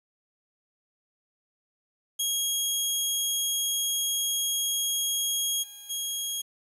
15% pulse tone with level steps, 3283 Hz, G#7, 21 cents flat, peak -18 / -36 / -22 dBFS, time 2.19-6.42 s, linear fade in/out 10 ms, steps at 5.62 / 5.89 s, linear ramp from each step 20 ms, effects resampled to 32000 Hz + 9-bit

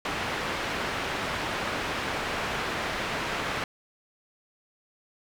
white low-pass noise, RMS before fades -31 dBFS, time 0.05-3.64 s, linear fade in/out 2 ms, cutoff 2100 Hz, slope 12 dB/octave, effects none

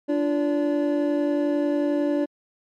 triangle tone cluster, 292.5 / 343.6 / 576 Hz, D4 / F4 / D5, -7 / -28 / -34 cents, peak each -20 / -26 / -24 dBFS, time 0.08-2.26 s, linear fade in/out 20 ms, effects MP3 96 kbps

